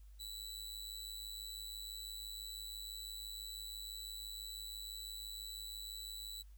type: tone with amplitude modulation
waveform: sawtooth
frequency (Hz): 3951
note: B7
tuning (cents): 0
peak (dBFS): -39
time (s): 0.19-6.43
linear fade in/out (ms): 20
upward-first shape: sine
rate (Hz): 106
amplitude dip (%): 75
effects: added 50 Hz sine -54 dBFS peak until 6.57 s + white hiss -75 dBFS RMS until 6.57 s